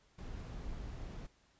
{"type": "noise", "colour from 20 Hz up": "brown", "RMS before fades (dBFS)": -44, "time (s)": [0.18, 1.27], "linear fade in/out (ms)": 10, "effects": ["pink hiss -70 dBFS RMS until 1.59 s", "resampled to 16000 Hz"]}